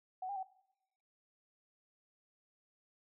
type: tone with pitch steps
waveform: sine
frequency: 745 / 802 / 760 Hz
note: F#5 / G5 / F#5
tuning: +12 / +39 / +46 cents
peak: -38 dBFS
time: 0.22-0.43 s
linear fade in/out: 5 ms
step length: 70 ms
effects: noise-tail reverb RT60 0.8 s tail -19 dB re dry